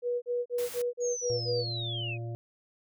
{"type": "tone bursts", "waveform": "sine", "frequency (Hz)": 485.6, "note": "B4", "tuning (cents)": -29, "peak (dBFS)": -27, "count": 7, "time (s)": [0.02, 1.648], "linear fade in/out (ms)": 50, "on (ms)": 200, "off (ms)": 38}
{"type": "noise", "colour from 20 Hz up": "white", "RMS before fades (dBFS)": -42, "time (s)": [0.58, 0.82], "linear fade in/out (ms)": 5}
{"type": "linear sweep", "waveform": "sine", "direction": "down", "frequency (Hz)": [6710, 2427], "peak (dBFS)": -34, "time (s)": [1, 2.18], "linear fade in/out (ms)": 50}
{"type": "harmonic tone", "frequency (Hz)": 116.54, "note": "A#2", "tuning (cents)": 0, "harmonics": [1, 3, 5, 6], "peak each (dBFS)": [-34, -44, -48, -50], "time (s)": [1.3, 2.35], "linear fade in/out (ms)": 0}
{"effects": []}